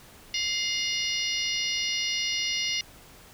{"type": "harmonic tone with a mistuned harmonic", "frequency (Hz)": 715, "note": "F5", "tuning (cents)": 41, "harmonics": [3, 4, 5, 6, 7, 8], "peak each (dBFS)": [-32, -31, -36, -36, -33, -34], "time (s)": [0.34, 2.81], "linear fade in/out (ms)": 2, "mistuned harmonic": 3, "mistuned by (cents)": -43, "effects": ["pink hiss -51 dBFS RMS until 3.33 s"]}